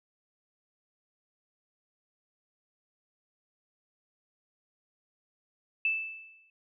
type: tone with exponential decay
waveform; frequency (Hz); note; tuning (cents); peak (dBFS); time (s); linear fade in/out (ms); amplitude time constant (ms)
sine; 2637; E7; 0; -23; 5.85-6.5; 2; 140
effects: none